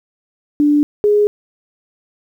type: tone pair in turn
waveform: sine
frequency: 293.8 / 415.5 Hz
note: D4 / G#4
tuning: +1 / +1 cents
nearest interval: tritone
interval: 600 cents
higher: second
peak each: -9 dBFS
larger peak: neither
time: 0.6-0.83 / 1.04-1.27 s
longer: neither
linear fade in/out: 0 ms
effects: 8-bit